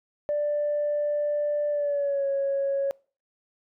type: tone with pitch glide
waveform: sine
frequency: 589 to 552.7 Hz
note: D5 to C#5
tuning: +5 to -5 cents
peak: -22 dBFS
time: 0.29-2.91 s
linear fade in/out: 0 ms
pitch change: -110 cents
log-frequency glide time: 1.7-2.26 s
effects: noise-tail reverb RT60 0.4 s tail -25 dB re dry + tanh soft clip ceiling -19 dBFS